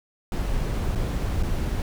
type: noise with dropouts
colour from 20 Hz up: brown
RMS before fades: -25 dBFS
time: 0.32-1.82 s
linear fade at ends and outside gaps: 1 ms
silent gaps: 0.951-0.957 / 1.427-1.433 s
effects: none